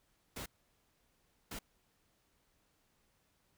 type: noise bursts at uneven times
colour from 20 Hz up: pink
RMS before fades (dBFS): -44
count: 2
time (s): 0.36-0.46 / 1.51-1.59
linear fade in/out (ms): 5
effects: pink hiss -75 dBFS RMS until 3.57 s